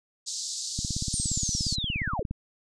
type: band-pass noise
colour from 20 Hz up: white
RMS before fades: -34 dBFS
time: 0.26-1.76 s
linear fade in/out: 20 ms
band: 4000 to 7800 Hz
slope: 48 dB/octave
type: click train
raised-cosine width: 5 ms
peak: -19 dBFS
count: 27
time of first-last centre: 0.79-2.31 s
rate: 17.1 Hz
type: linear sweep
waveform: sine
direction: down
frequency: 9020 to 347.1 Hz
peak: -29 dBFS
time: 1.13-2.23 s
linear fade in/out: 5 ms
effects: none